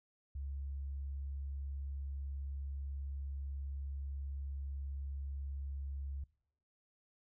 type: tone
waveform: sine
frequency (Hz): 69.2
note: C#2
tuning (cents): -2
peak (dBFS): -39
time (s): 0.35-6.24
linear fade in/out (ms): 5
effects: noise-tail reverb RT60 0.7 s tail -22 dB re dry